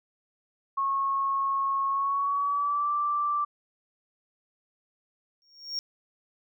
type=tone with pitch glide; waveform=sine; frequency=1094 to 1172.5 Hz; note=C#6 to D6; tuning=-23 to -3 cents; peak=-24 dBFS; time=0.77-3.45 s; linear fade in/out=10 ms; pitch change=+120 cents; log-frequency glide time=1.89-2.92 s
type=tone with exponential growth; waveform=triangle; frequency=5550 Hz; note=F8; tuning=12 cents flat; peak=-25 dBFS; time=5.42-5.79 s; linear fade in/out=0 ms; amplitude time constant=79 ms
effects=none